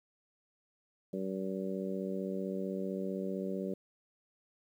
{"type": "harmonic tone", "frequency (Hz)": 95.6, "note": "G2", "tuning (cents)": -43, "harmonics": [2, 3, 4, 5, 6], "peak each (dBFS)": [-37, -43, -40, -42, -43], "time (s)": [1.13, 3.74], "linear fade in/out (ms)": 5, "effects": ["11-bit"]}